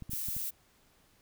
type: clicks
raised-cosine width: 5 ms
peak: -30 dBFS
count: 5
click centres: 0.023 / 0.095 / 0.134 / 0.286 / 0.366 s
type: noise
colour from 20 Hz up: violet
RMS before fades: -36 dBFS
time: 0.1-0.51 s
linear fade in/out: 20 ms
effects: pink hiss -66 dBFS RMS until 1.21 s